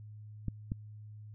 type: clicks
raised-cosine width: 5 ms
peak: -22 dBFS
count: 2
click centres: 0.483 / 0.719 s
effects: added 106 Hz sine -46 dBFS peak until 1.34 s